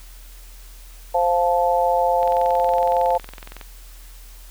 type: chord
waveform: sine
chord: F major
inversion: second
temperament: just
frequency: 523.8 / 698.5 / 873.1 Hz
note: C5 / F5 / A5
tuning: +2 / 0 / -14 cents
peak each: -20 dBFS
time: 1.14-3.18 s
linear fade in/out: 10 ms
type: click train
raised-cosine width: 0.3 ms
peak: -20 dBFS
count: 31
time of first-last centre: 2.23-3.612 s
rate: 21.7 Hz
effects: added 41 Hz sine -39 dBFS peak until 4.5 s + white hiss -48 dBFS RMS until 4.5 s